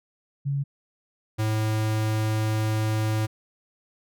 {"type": "tone pair in turn", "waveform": ["sine", "square"], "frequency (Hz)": [140, 108.83], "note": ["C#3", "A2"], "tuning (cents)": [18, -19], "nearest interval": "major third", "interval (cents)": 437, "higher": "first", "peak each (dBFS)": -23, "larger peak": "neither", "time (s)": [[0.45, 0.64], [1.38, 3.27]], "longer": "second", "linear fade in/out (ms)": 20, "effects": []}